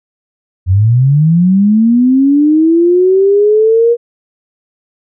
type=linear sweep; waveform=sine; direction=up; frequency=87.31 to 477.5 Hz; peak=-5 dBFS; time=0.66-3.97 s; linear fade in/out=50 ms; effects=none